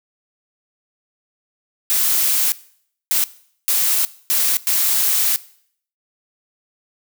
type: noise bursts at uneven times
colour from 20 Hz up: blue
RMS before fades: -17 dBFS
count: 5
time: 1.9-2.52 / 3.11-3.24 / 3.68-4.05 / 4.3-4.57 / 4.67-5.36 s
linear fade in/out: 0 ms
effects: noise-tail reverb RT60 0.6 s tail -19 dB re dry